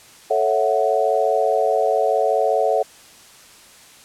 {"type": "chord", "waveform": "sine", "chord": "F# minor seventh", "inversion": "first", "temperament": "equal", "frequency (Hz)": [440, 554.4, 659.3, 740], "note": ["A4", "C#5", "E5", "F#5"], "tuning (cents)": [0, 0, 0, 0], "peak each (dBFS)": -21, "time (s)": [0.3, 2.83], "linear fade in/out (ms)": 10, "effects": ["white hiss -46 dBFS RMS until 4.04 s", "low-pass 10000 Hz 12 dB/octave"]}